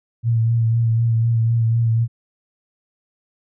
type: tone with vibrato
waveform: sine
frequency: 114.9 Hz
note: A#2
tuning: 25 cents flat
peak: -14 dBFS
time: 0.23-2.08 s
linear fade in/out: 50 ms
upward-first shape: sine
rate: 4 Hz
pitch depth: 29 cents each way
effects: none

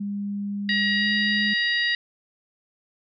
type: tone with pitch glide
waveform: sine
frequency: 202.2 to 207.5 Hz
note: G#3 to G#3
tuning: -46 to -1 cents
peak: -26 dBFS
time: 0-1.54 s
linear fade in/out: 10 ms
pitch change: +45 cents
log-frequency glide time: 0.97-1.05 s
type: harmonic tone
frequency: 951 Hz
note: A#5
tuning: 34 cents sharp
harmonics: 2 / 3 / 4 / 5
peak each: -22 / -30 / -28 / -31 dBFS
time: 0.69-1.95 s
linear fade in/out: 2 ms
effects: none

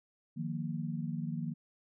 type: chord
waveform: sine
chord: Eb suspended second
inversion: none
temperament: equal with one note detuned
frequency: 155.56 / 176.03 / 233.1 Hz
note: Eb3 / F3 / Bb3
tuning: 0 / +14 / 0 cents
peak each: -37 / -39 / -39 dBFS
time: 0.36-1.54 s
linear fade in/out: 20 ms
effects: none

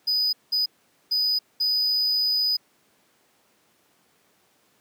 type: tone bursts at uneven times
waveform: triangle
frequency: 4978 Hz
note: D#8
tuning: in tune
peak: -19 dBFS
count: 4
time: 0.07-0.33 / 0.52-0.66 / 1.11-1.39 / 1.6-2.57 s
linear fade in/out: 10 ms
effects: pink hiss -63 dBFS RMS until 4.8 s + high-pass 200 Hz 12 dB/octave

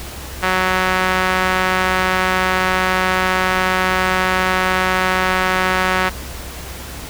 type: tone with band-pass filter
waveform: sawtooth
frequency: 185.5 Hz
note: F#3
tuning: 5 cents sharp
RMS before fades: -17 dBFS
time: 0.42-6.1 s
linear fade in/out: 20 ms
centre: 1600 Hz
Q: 1.2
effects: added 66 Hz sine -32 dBFS peak until 7.09 s + pink hiss -32 dBFS RMS until 7.09 s

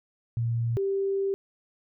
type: tone pair in turn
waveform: sine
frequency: 116.54 / 392 Hz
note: A#2 / G4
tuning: 0 / 0 cents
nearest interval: octave + major sixth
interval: 2100 cents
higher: second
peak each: -24 dBFS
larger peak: neither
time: 0.37-0.77 / 0.77-1.34 s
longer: second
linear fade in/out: 0 ms
effects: none

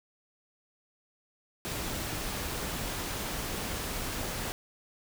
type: noise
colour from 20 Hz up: pink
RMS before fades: -35 dBFS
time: 1.65-4.52 s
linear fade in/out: 0 ms
effects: none

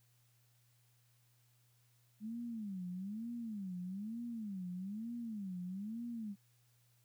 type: tone with vibrato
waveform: sine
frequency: 206.3 Hz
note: G#3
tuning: 11 cents flat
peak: -40 dBFS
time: 2.2-6.36 s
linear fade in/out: 50 ms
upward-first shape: sine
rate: 1.1 Hz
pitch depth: 250 cents each way
effects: added 120 Hz sine -70 dBFS peak until 7.04 s + white hiss -75 dBFS RMS until 7.04 s

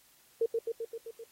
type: tone with echo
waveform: sine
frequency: 457.7 Hz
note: A#4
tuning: 32 cents flat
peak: -24 dBFS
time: 0.41-0.46 s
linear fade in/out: 5 ms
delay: 130 ms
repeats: 6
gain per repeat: -3 dB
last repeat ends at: 1.24 s
effects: white hiss -63 dBFS RMS until 1.31 s + AAC 48 kbps

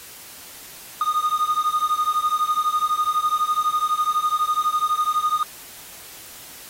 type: beating tone pair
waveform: triangle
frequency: 1224 / 1236 Hz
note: D#6 / D#6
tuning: -29 / -12 cents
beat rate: 12 Hz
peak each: -20 / -20 dBFS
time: 1.01-5.43 s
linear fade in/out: 2 ms
effects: white hiss -41 dBFS RMS until 6.69 s + AAC 48 kbps

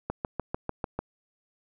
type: click train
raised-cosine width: 1 ms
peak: -15 dBFS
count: 7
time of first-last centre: 0.1-0.99 s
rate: 6.74 Hz
effects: none

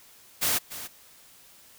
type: noise with echo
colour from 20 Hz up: white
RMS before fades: -25 dBFS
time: 0.41-0.59 s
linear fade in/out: 20 ms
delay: 290 ms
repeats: 1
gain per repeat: -13 dB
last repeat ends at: 0.88 s
effects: white hiss -54 dBFS RMS until 1.78 s

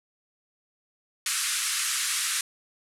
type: band-pass noise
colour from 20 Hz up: white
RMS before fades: -28 dBFS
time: 1.26-2.41 s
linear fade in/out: 2 ms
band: 1200 to 11000 Hz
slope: 48 dB/octave
effects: none

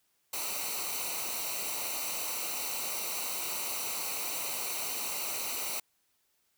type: noise with comb filter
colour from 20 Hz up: white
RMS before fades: -35 dBFS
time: 0.33-5.8 s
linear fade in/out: 5 ms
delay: 0.59 ms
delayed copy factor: -0.75
effects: white hiss -74 dBFS RMS until 6.57 s

